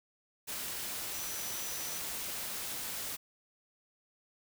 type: tone in noise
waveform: sine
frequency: 5920 Hz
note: F#8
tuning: in tune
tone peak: -44 dBFS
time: 1.13-2 s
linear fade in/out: 20 ms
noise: white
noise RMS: -39 dBFS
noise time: 0.47-3.17 s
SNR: -8 dB
effects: none